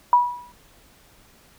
sine tone with exponential decay, 974 Hz, B5, 24 cents flat, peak -9 dBFS, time 0.13-0.52 s, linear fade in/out 1 ms, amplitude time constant 84 ms, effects pink hiss -54 dBFS RMS until 1.58 s

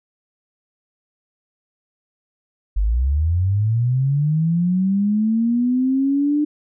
sine linear sweep, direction up, 46.25 to 300.4 Hz, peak -15 dBFS, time 2.76-6.45 s, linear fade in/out 10 ms, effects none

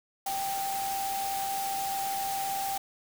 sine tone in noise, 784 Hz, G5, in tune, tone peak -30 dBFS, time 0.26-2.78 s, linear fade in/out 5 ms, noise white, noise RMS -37 dBFS, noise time 0.26-2.78 s, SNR +4 dB, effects none

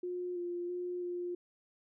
sine tone with pitch steps, 358.1 / 350.2 / 356.6 / 353.2 Hz, F4 / F4 / F4 / F4, +43 / +5 / +36 / +20 cents, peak -35 dBFS, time 0.03-1.35 s, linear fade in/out 5 ms, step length 330 ms, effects none

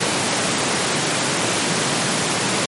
pink high-pass noise, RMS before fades -20 dBFS, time 0-2.66 s, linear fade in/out 10 ms, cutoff 140 Hz, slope 24 dB/octave, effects MP3 48 kbps

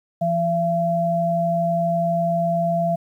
sine tone pair together, 169.5 / 678 Hz, E3 / E5, +49 / +49 cents, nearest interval 2 octaves, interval 2400 cents, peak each -23 / -19 dBFS, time 0.21-2.96 s, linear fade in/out 10 ms, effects 9-bit

